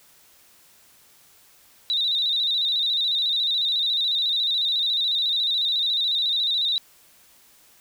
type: tone with vibrato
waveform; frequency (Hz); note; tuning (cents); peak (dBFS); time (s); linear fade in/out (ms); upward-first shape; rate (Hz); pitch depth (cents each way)
sine; 3794; A#7; +30; -20; 1.9-6.78; 0; square; 14; 57
effects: white hiss -55 dBFS RMS until 7.8 s